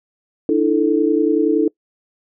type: chord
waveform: sine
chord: D suspended second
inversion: none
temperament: equal with one note detuned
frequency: 299 / 329.6 / 440 Hz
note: D4 / E4 / A4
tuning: +31 / 0 / 0 cents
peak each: -17 dBFS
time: 0.49-1.68 s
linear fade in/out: 2 ms
effects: noise-tail reverb RT60 0.1 s tail -24 dB re dry